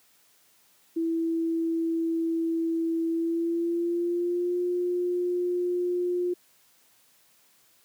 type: tone with pitch glide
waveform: sine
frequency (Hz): 329.6 to 355.3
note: E4 to F4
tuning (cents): 0 to +30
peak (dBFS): -24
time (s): 0.96-6.34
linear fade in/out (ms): 10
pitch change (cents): +130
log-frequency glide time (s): 3.08-4.59
effects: white hiss -62 dBFS RMS until 7.84 s + high-pass 100 Hz 12 dB/octave